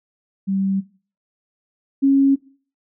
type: tone pair in turn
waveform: sine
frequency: 193.8 / 274.1 Hz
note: G3 / C#4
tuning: -20 / -19 cents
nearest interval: tritone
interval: 601 cents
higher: second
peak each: -18 / -11 dBFS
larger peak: second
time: 0.47-0.81 / 2.02-2.36 s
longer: neither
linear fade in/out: 20 ms
effects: noise-tail reverb RT60 0.4 s tail -18 dB re dry